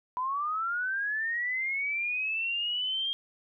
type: linear sweep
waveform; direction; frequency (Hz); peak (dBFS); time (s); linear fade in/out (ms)
sine; up; 987.8 to 3226; -28; 0.17-3.13; 0
effects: none